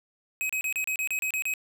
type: tone bursts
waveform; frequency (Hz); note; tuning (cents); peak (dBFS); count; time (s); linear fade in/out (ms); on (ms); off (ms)
square; 2537; D#7; +33; -27; 10; 0.41-1.538; 0; 84; 32
effects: none